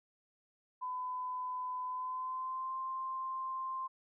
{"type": "tone with pitch glide", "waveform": "sine", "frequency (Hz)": [1007, 1048.6], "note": ["B5", "C6"], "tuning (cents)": [33, 3], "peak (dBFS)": -36, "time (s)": [0.81, 3.88], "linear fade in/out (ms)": 20, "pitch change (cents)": 70, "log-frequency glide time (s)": [1.84, 2.76], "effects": []}